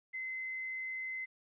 sine tone with quantisation, 2054 Hz, C7, 33 cents flat, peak -37 dBFS, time 0.13-1.26 s, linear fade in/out 20 ms, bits 11, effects resampled to 8000 Hz

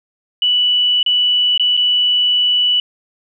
sine tone with dropouts, 2960 Hz, F#7, in tune, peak -11 dBFS, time 0.42-2.8 s, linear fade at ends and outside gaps 2 ms, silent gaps 1.029-1.062 / 1.577-1.596 / 1.768-1.774 s, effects none

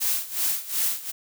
blue noise with tremolo, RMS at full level -23 dBFS, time 0-1.12 s, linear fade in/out 20 ms, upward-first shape sine, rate 2.7 Hz, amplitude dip 85%, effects none

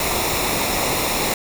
pink noise with comb filter, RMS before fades -21 dBFS, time 0-1.34 s, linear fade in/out 2 ms, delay 0.64 ms, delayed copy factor -0.6, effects none

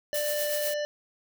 harmonic tone, 592 Hz, D5, 14 cents sharp, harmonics 1 / 3 / 5 / 7 / 9 / 10, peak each -28 / -38 / -42 / -45 / -47 / -48 dBFS, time 0.13-0.85 s, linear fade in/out 0 ms
blue noise with tremolo, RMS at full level -31 dBFS, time 0.14-0.74 s, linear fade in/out 5 ms, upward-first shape triangle, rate 8.1 Hz, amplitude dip 50%
effects none

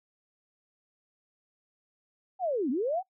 sine linear two-way sweep, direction down then up, 785 to 233.1 to 785 Hz, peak -26 dBFS, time 2.39-3.03 s, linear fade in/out 50 ms, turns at 2.7 s, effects noise-tail reverb RT60 0.1 s tail -22 dB re dry

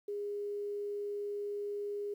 sine tone, 409.5 Hz, G#4, 24 cents flat, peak -35 dBFS, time 0.08-2.14 s, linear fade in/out 5 ms, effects 11-bit

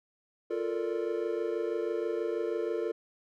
triangle chord, Bb major seventh, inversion second, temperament equal, 349.2 / 440 / 466.2 / 587.3 Hz, F4 / A4 / Bb4 / D5, 0 / 0 / 0 / 0 cents, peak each -32 / -32 / -33 / -38 dBFS, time 0.5-2.92 s, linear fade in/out 10 ms, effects none

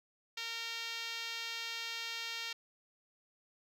5% pulse tone with band-pass filter, 460 Hz, A#4, 23 cents flat, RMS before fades -41 dBFS, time 0.37-2.53 s, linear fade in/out 5 ms, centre 3200 Hz, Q 0.82, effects none

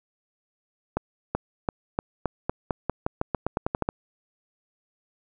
accelerating click train, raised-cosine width 1 ms, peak -10 dBFS, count 17, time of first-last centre 0.97-3.889 s, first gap 380 ms, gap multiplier 0.89, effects none

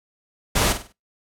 pink noise with echo, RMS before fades -19 dBFS, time 0.55-0.73 s, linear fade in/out 10 ms, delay 49 ms, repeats 4, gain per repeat -9 dB, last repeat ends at 0.926 s, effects noise-tail reverb RT60 0.2 s tail -22 dB re dry + low-pass 12000 Hz 12 dB/octave

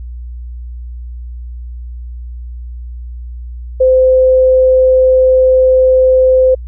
sine tone, 516 Hz, C5, 24 cents flat, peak -5 dBFS, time 3.8-6.55 s, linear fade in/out 10 ms, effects added 60 Hz sine -23 dBFS peak until 6.67 s

